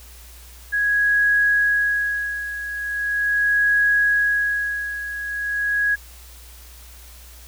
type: tone with tremolo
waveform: sine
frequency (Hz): 1661.2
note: G#6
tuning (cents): 0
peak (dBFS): -14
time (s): 0.72-5.96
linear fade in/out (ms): 20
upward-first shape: sine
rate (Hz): 0.4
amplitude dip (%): 75
effects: added 60 Hz sine -42 dBFS peak until 7.47 s + white hiss -46 dBFS RMS until 7.47 s